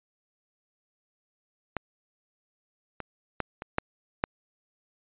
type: clicks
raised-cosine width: 0.5 ms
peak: -14 / -20 / -12 / -21 / -9 / -8 dBFS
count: 6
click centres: 1.767 / 3.003 / 3.403 / 3.621 / 3.784 / 4.239 s
effects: resampled to 8000 Hz